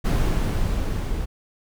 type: noise with level ramp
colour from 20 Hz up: brown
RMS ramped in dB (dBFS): -18 to -27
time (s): 0.04-1.26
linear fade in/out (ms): 20
effects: none